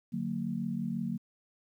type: chord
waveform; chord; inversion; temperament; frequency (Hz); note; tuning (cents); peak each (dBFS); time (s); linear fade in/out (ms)
sine; D augmented; none; just; 146.83 / 183.54 / 229.4; D3 / F#3 / A#3; 0 / -14 / -28; -39 / -35 / -34; 0.12-1.18; 20
effects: 11-bit